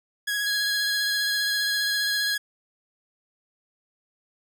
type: tone with vibrato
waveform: sawtooth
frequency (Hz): 1661.2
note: G#6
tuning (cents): 0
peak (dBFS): -21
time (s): 0.27-2.38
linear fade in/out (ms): 10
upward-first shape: sine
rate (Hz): 15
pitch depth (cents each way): 18
type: tone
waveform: sine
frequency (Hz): 4162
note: C8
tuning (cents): -10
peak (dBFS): -27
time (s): 0.46-2.35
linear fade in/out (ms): 10
effects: none